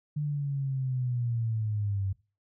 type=linear sweep; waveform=sine; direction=down; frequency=150 to 95 Hz; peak=-27 dBFS; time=0.16-2.13 s; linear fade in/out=10 ms; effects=noise-tail reverb RT60 0.3 s tail -19 dB re dry